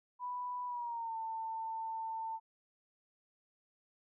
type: tone with pitch glide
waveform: sine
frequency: 987.8 to 895.4 Hz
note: B5 to A5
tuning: 0 to +30 cents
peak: -37 dBFS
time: 0.19-2.4 s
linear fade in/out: 50 ms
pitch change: -170 cents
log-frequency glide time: 0.66-1.16 s
effects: none